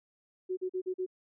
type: tone bursts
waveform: sine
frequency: 370 Hz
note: F#4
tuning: in tune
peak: -30 dBFS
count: 5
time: 0.49-1.064 s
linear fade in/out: 20 ms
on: 82 ms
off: 41 ms
effects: none

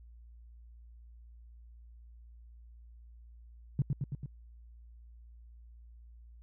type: tone with echo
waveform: sine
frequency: 137.8 Hz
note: C#3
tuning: 10 cents flat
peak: -24 dBFS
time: 3.79-3.82 s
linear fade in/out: 2 ms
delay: 110 ms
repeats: 4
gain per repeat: -3 dB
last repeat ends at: 4.26 s
effects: added 58 Hz sine -51 dBFS peak until 6.42 s

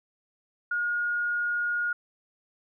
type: tone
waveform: sine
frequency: 1433 Hz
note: F6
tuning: 44 cents sharp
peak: -25 dBFS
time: 0.71-1.93 s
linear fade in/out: 5 ms
effects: none

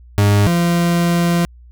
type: tone pair in turn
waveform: 40% pulse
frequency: 102.2 / 171.88 Hz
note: G#2 / F3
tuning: -27 / -27 cents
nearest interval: major sixth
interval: 900 cents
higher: second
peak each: -9 / -12 dBFS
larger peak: first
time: 0.18-0.47 / 0.47-1.45 s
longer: second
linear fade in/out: 0 ms
effects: added 60 Hz sine -39 dBFS peak until 1.71 s

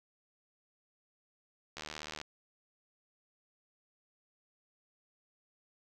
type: click train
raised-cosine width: 0.2 ms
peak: -24 dBFS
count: 35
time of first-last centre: 1.77-2.214 s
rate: 76.5 Hz
effects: none

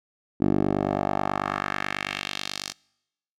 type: tone with band-pass filter sweep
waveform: 10% pulse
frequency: 49.17 Hz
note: G1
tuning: 6 cents sharp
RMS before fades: -27 dBFS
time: 0.4-2.73 s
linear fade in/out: 20 ms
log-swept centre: 300 to 5500 Hz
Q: 1.7
effects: noise-tail reverb RT60 0.9 s tail -26 dB re dry

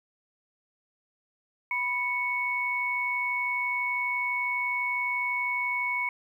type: tone pair together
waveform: sine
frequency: 987.6 / 2217 Hz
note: B5 / C#7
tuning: 0 / 0 cents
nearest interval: octave + major second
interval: 1400 cents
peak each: -32 / -27 dBFS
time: 1.71-6.09 s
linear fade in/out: 2 ms
effects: 10-bit

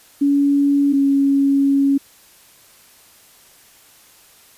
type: tone pair in turn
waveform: sine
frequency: 282.7 / 277.2 Hz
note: C#4 / C#4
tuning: +34 / 0 cents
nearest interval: unison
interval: 34 cents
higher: first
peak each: -12 dBFS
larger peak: neither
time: 0.21-0.93 / 0.93-1.98 s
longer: second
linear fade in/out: 10 ms
effects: white hiss -49 dBFS RMS until 4.57 s + resampled to 32000 Hz

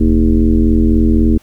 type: tone with frequency modulation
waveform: sine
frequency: 145.3 Hz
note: D3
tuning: 18 cents flat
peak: -7 dBFS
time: 0-1.38 s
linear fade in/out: 10 ms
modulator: 83.7 Hz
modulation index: 2.3
effects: pink hiss -50 dBFS RMS until 1.42 s

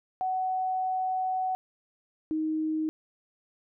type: tone pair in turn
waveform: sine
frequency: 748 / 313.2 Hz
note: F#5 / D#4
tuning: +19 / +11 cents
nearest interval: octave + minor third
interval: 1508 cents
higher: first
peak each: -26 dBFS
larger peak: neither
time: 0.21-1.55 / 2.31-2.89 s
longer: first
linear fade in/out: 0 ms
effects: none

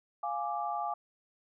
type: chord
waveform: sine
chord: D diminished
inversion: first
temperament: equal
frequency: 698.5 / 830.6 / 1174.7 Hz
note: F5 / Ab5 / D6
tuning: 0 / 0 / 0 cents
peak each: -36 / -35 / -37 dBFS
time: 0.23-0.94 s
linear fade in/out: 5 ms
effects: none

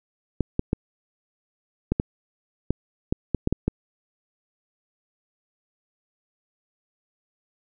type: clicks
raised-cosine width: 3 ms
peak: -8 dBFS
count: 11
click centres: 0.407 / 0.594 / 0.731 / 1.92 / 1.999 / 2.706 / 3.125 / 3.347 / 3.474 / 3.526 / 3.68 s
effects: none

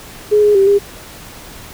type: tone with pitch steps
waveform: sine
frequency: 419.7 / 415.9 / 390.6 / 403.4 Hz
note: G#4 / G#4 / G4 / G4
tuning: +18 / +2 / -6 / +50 cents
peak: -7 dBFS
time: 0.31-0.79 s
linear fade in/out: 20 ms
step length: 120 ms
effects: pink hiss -35 dBFS RMS until 1.73 s

